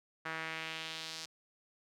sawtooth tone with band-pass filter sweep, 160.7 Hz, E3, 44 cents flat, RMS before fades -42 dBFS, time 0.25-1.26 s, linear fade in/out 10 ms, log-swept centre 1600 to 5200 Hz, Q 1.8, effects none

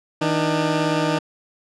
15% pulse tone pair together, 159.14 / 300 Hz, D#3 / D4, +39 / +37 cents, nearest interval major seventh, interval 1098 cents, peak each -15 dBFS, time 0.21-1.19 s, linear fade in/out 10 ms, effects low-pass 6000 Hz 12 dB/octave

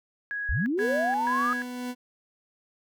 sine tone bursts, 1661.2 Hz, G#6, in tune, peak -29 dBFS, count 3, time 0.31-1.62 s, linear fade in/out 0 ms, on 350 ms, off 130 ms
sine linear sweep, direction up, 36.27 to 1263 Hz, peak -24 dBFS, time 0.49-1.53 s, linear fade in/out 0 ms
40% pulse tone with tremolo, 248 Hz, B3, 7 cents sharp, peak -29 dBFS, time 0.77-1.95 s, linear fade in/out 50 ms, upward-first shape sine, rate 1.9 Hz, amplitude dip 40%
effects none

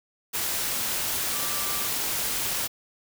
sine tone in noise, 1174.7 Hz, D6, in tune, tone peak -38 dBFS, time 1.33-1.88 s, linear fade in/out 20 ms, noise white, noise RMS -28 dBFS, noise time 0.33-2.68 s, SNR -13 dB, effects none

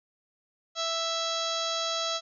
harmonic tone, 660 Hz, E5, 2 cents sharp, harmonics 1 / 2 / 3 / 4 / 5 / 6 / 7 / 8 / 9 / 10, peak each -34 / -34 / -45 / -44 / -35 / -34 / -40 / -39 / -45 / -41 dBFS, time 0.75-2.21 s, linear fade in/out 50 ms, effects none

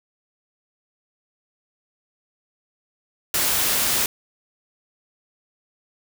white noise, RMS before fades -21 dBFS, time 3.34-4.06 s, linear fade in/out 2 ms, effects none

